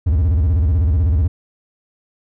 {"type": "tone with vibrato", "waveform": "triangle", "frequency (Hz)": 79.2, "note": "D#2", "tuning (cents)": 31, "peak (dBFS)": -10, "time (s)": [0.06, 1.28], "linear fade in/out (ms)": 10, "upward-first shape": "square", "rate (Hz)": 16, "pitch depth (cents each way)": 230, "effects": []}